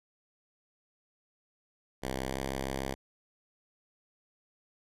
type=tone with pitch glide; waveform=5% pulse; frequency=65.41 to 66.78 Hz; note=C2 to C2; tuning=0 to +36 cents; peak=-22 dBFS; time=2.02-2.95 s; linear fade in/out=20 ms; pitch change=+36 cents; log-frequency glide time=2.24-2.35 s; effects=resampled to 32000 Hz